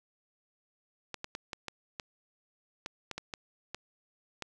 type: clicks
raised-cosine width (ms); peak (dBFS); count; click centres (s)
0.2; -20; 12; 1.143 / 1.244 / 1.351 / 1.532 / 1.683 / 1.998 / 2.861 / 3.113 / 3.18 / 3.338 / 3.746 / 4.423
effects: none